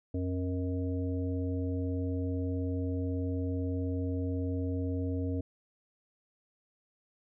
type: harmonic tone with a mistuned harmonic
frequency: 90.4 Hz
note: F#2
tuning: 40 cents flat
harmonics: 1 / 3 / 5 / 7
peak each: -32 / -34 / -40 / -46 dBFS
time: 0.14-5.41 s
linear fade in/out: 5 ms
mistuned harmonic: 5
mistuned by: +54 cents
effects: none